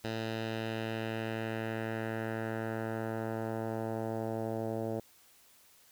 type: tone with low-pass filter sweep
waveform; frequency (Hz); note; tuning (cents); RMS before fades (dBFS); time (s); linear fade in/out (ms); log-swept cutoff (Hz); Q
10% pulse; 112; A2; +31; -36; 0.04-5; 5; 4200 to 620; 1.5
effects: white hiss -62 dBFS RMS until 5.91 s